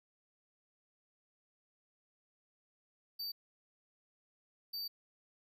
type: tone bursts at uneven times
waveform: square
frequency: 4617 Hz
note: D8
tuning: 30 cents flat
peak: -39 dBFS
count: 2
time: 3.19-3.32 / 4.73-4.88 s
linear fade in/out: 10 ms
effects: none